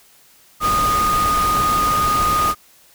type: tone in noise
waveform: sine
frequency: 1233 Hz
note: D#6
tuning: 16 cents flat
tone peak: -15 dBFS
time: 0.6-2.55 s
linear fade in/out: 50 ms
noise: pink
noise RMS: -24 dBFS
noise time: 0.6-2.55 s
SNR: +6 dB
effects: white hiss -51 dBFS RMS until 2.94 s